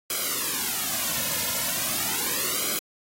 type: noise with flanger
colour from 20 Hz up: white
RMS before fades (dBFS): -27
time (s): 0.1-2.79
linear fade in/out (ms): 2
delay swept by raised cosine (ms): 1.1 to 2.6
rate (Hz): 0.38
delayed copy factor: -0.95
effects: AAC 48 kbps